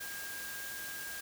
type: tone in noise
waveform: sine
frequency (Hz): 1616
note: G#6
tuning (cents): -48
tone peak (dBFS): -43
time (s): 0-1.21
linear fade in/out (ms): 10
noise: white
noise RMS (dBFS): -44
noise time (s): 0-1.21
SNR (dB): -2
effects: none